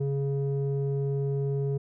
square tone with low-pass filter, 138.8 Hz, C#3, 3 cents sharp, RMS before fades -28 dBFS, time 0-1.78 s, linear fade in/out 10 ms, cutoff 360 Hz, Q 3, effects none

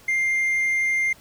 sine tone with hard clipping, 2104 Hz, C7, 9 cents sharp, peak -20 dBFS, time 0.08-1.13 s, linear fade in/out 5 ms, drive 2 dB, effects pink hiss -51 dBFS RMS until 1.2 s

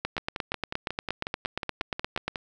two click trains, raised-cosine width 0.3 ms, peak -12 / -15 dBFS, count 20 / 13, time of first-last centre 0.05-2.28 / 0.18-2.358 s, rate 8.52 / 5.51 Hz, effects none

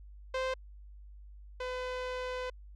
sawtooth tone pair in turn, 520 / 504.9 Hz, C5 / B4, -11 / +38 cents, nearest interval minor second, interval 51 cents, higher first, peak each -27 / -31 dBFS, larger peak first, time 0.34-0.54 / 1.6-2.5 s, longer second, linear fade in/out 5 ms, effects added 50 Hz sine -48 dBFS peak until 2.75 s + low-pass 4000 Hz 12 dB/octave

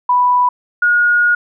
sine tone pair in turn, 987.8 / 1439.7 Hz, B5 / F#6, 0 / -48 cents, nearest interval perfect fifth, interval 652 cents, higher second, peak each -9 dBFS, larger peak neither, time 0.09-0.49 / 0.82-1.35 s, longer second, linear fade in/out 5 ms, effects none

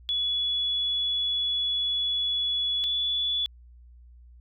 sine tone pair in turn, 3401 / 3433 Hz, G#7 / A7, +40 / -43 cents, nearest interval unison, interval 17 cents, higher second, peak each -24 dBFS, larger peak neither, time 0.09-2.84 / 2.84-3.46 s, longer first, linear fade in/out 0 ms, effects added 60 Hz sine -48 dBFS peak until 4.4 s

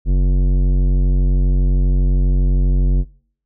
triangle tone with tanh clipping, 46.25 Hz, F#1, in tune, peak -13 dBFS, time 0.05-3.05 s, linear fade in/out 50 ms, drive 18 dB, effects noise-tail reverb RT60 0.6 s tail -25 dB re dry

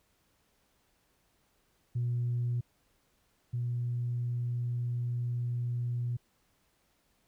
sine tone pair in turn, 120.9 / 120.9 Hz, B2 / B2, -36 / -36 cents, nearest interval unison, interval 0 cents, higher neither, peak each -27 / -29 dBFS, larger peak first, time 1.95-2.61 / 3.53-6.17 s, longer second, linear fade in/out 10 ms, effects tanh soft clip ceiling -25 dBFS + pink hiss -72 dBFS RMS until 7.27 s

